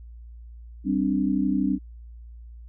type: chord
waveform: sine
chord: G suspended fourth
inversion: none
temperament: equal with one note detuned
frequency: 194.42 / 261.6 / 293.7 Hz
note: G3 / C4 / D4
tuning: -14 / 0 / 0 cents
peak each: -25 dBFS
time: 0.84-1.79 s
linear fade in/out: 50 ms
effects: added 58 Hz sine -40 dBFS peak until 2.68 s